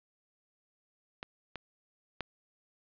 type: clicks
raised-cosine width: 0.3 ms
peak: -23 / -23 / -18 dBFS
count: 3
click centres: 1.229 / 1.557 / 2.207 s
effects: resampled to 11025 Hz + 9-bit